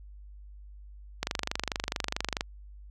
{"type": "click train", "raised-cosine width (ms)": 0.2, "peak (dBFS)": -11, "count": 30, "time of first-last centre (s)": [1.23, 2.409], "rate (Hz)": 24.6, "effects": ["added 50 Hz sine -45 dBFS peak until 2.9 s"]}